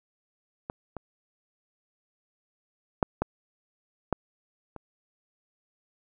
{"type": "clicks", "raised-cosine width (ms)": 1, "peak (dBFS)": [-19, -22, -7, -11, -10, -26], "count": 6, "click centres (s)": [0.699, 0.967, 3.028, 3.22, 4.127, 4.763], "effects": []}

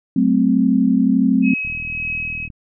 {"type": "chord", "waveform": "sine", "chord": "F# diminished", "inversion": "none", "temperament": "equal with one note detuned", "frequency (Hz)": [188.12, 220, 261.6], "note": ["F#3", "A3", "C4"], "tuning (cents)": [29, 0, 0], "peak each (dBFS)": [-18, -17, -15], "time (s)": [0.16, 1.54], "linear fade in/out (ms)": 5}
{"type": "tone with tremolo", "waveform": "sine", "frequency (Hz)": 2554, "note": "D#7", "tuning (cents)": 45, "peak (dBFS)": -20, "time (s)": [1.42, 2.49], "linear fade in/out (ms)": 50, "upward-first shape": "triangle", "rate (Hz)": 1.8, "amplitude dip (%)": 40}
{"type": "click train", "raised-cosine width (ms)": 5, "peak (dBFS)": -23, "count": 35, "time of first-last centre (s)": [1.65, 2.502], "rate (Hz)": 39.9}
{"effects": []}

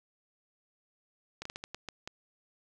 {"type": "slowing click train", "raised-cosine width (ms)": 0.2, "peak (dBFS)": -22, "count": 8, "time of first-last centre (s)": [1.42, 2.075], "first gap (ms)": 34, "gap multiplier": 1.33, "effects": []}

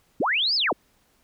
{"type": "linear two-way sweep", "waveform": "sine", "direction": "up then down", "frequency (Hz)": [155.56, 5274, 155.56], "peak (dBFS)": -20, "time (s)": [0.2, 0.73], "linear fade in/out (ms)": 5, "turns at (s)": 0.55, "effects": ["pink hiss -64 dBFS RMS until 1.23 s"]}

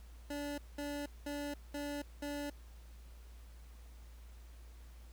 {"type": "tone bursts", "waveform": "25% pulse", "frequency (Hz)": 288.9, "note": "D4", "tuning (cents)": -28, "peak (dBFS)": -35, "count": 5, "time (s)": [0.3, 2.5], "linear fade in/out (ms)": 5, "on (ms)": 280, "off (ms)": 200, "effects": ["added 58 Hz sine -51 dBFS peak until 5.12 s", "pink hiss -65 dBFS RMS until 5.12 s"]}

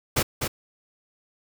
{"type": "noise with echo", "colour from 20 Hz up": "pink", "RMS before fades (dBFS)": -22, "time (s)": [0.16, 0.23], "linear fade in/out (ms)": 10, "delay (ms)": 250, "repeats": 1, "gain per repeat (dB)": -5, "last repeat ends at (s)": 0.48, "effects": []}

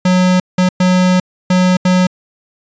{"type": "tone bursts at uneven times", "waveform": "square", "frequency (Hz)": 182.9, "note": "F#3", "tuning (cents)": -20, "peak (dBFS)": -9, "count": 5, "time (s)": [[0.05, 0.4], [0.58, 0.69], [0.8, 1.2], [1.5, 1.77], [1.85, 2.07]], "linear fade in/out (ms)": 5, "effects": ["resampled to 16000 Hz"]}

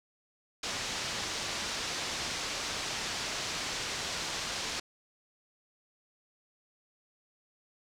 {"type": "low-pass noise", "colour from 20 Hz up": "white", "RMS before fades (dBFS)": -36, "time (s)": [0.63, 4.8], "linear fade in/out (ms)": 5, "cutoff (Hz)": 6300, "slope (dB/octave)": 24, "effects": []}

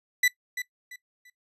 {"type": "tone with echo", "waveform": "40% pulse", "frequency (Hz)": 1983, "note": "B6", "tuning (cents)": 7, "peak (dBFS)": -18, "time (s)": [0.23, 0.28], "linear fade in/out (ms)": 5, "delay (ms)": 340, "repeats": 3, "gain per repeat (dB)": -11, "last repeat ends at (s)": 1.3, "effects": ["noise-tail reverb RT60 0.1 s tail -18 dB re dry", "resampled to 32000 Hz"]}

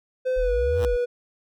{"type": "tone with pitch glide", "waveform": "triangle", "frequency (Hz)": [512, 486.9], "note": ["C5", "B4"], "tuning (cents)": [-38, -25], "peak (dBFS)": -19, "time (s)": [0.25, 1.06], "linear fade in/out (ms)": 20, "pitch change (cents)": -87, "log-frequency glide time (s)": [0.38, 0.52]}
{"type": "exponential two-way sweep", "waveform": "sine", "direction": "up then down", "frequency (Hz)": [35.17, 91.7, 35.17], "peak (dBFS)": -24, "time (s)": [0.36, 0.97], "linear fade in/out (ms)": 20, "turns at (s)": 0.8}
{"type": "tone with exponential growth", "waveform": "5% pulse", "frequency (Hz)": 112.6, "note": "A2", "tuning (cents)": 40, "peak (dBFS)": -17, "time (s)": [0.67, 0.85], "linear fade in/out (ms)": 0, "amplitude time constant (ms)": 37}
{"effects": []}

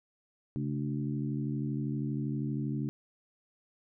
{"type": "harmonic tone with a mistuned harmonic", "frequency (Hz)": 72.6, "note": "D2", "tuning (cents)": -19, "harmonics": [2, 3, 4, 5], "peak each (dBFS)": [-33, -36, -37, -46], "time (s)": [0.56, 2.89], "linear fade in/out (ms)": 0, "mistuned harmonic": 2, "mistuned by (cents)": -92, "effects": []}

